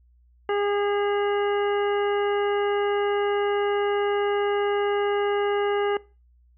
harmonic tone, 407.7 Hz, G#4, 32 cents flat, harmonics 1 / 2 / 3 / 4 / 5 / 7, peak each -23 / -29 / -33 / -35 / -37 / -40 dBFS, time 0.49-5.97 s, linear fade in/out 2 ms, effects noise-tail reverb RT60 0.3 s tail -20 dB re dry + added 60 Hz sine -55 dBFS peak until 6.57 s

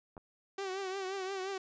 clicks, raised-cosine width 1 ms, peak -35 dBFS, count 2, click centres 0.168 / 0.178 s
sawtooth tone with vibrato, 383.3 Hz, G4, 39 cents flat, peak -32 dBFS, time 0.58-1.58 s, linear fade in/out 5 ms, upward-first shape triangle, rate 5.7 Hz, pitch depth 74 cents each way
effects resampled to 16000 Hz

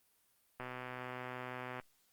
click train, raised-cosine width 0.5 ms, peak -28 dBFS, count 152, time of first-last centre 0.6-1.798 s, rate 126 Hz, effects white hiss -73 dBFS RMS until 2.12 s + Opus 32 kbps

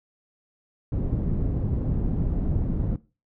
pink low-pass noise, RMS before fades -25 dBFS, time 0.92-2.96 s, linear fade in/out 2 ms, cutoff 230 Hz, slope 12 dB/octave, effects noise-tail reverb RT60 0.3 s tail -19 dB re dry

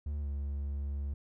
triangle tone with pitch glide, 73.42 to 70.63 Hz, D2 to C#2, 0 to +33 cents, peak -31 dBFS, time 0.06-1.14 s, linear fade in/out 5 ms, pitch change -67 cents, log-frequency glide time 0.2-0.27 s, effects none

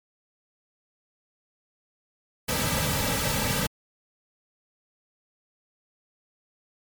pink noise with comb filter, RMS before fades -26 dBFS, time 2.48-3.67 s, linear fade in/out 10 ms, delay 2.8 ms, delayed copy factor -0.9, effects MP3 96 kbps

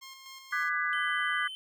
10% pulse tone with tremolo, 1068 Hz, C6, 35 cents sharp, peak -36 dBFS, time 0.01-0.7 s, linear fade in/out 20 ms, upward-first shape square, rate 4 Hz, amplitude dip 40%
sine chord, G# half-diminished seventh, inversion second, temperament just, 1196.1 / 1495.1 / 1661.2 / 1993.5 Hz, D6 / F#6 / G#6 / B6, +31 / +18 / 0 / +16 cents, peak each -33 dBFS, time 0.52-1.48 s, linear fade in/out 10 ms
triangle tone, 3069 Hz, G7, 37 cents flat, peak -37 dBFS, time 0.93-1.55 s, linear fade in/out 0 ms
effects none

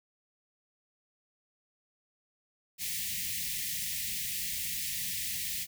white band-stop noise, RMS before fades -35 dBFS, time 2.78-5.67 s, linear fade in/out 50 ms, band 220 to 1800 Hz, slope 96 dB/octave, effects none

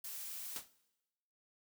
blue noise, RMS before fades -45 dBFS, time 0.04-0.56 s, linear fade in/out 5 ms
white noise with exponential decay, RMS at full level -38 dBFS, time 0.56-0.7 s, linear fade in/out 0 ms, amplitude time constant 30 ms
effects noise-tail reverb RT60 1.0 s tail -20 dB re dry

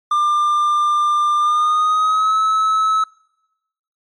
triangle tone with pitch glide, 1195 to 1295.7 Hz, D6 to E6, +30 to -30 cents, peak -11 dBFS, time 0.11-3.04 s, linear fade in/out 5 ms, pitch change +140 cents, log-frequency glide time 1.38-2.38 s, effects noise-tail reverb RT60 1.0 s tail -26 dB re dry + MP3 48 kbps

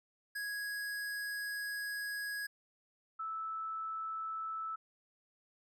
square / sine tone pair in turn, 1661.2 / 1312.4 Hz, G#6 / E6, 0 / -8 cents, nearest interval major third, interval 408 cents, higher first, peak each -38 / -37 dBFS, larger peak second, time 0.35-2.47 / 3.19-4.76 s, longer first, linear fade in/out 10 ms, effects none

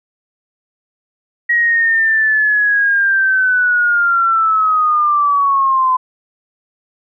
sine linear sweep, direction down, 1905 to 1017 Hz, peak -10 dBFS, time 1.49-5.97 s, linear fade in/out 10 ms, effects none

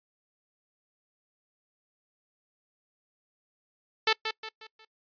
5% pulse tone with echo, 440 Hz, A4, in tune, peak -9 dBFS, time 4.07-4.13 s, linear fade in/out 5 ms, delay 180 ms, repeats 4, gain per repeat -8 dB, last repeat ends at 4.85 s, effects noise-tail reverb RT60 0.1 s tail -23 dB re dry + resampled to 11025 Hz

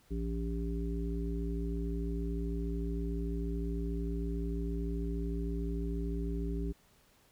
harmonic tone, 56.8 Hz, A#1, 44 cents flat, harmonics 1 / 3 / 5 / 7, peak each -34 / -39 / -41 / -42 dBFS, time 0.1-6.73 s, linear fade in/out 20 ms, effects pink hiss -66 dBFS RMS until 7.31 s

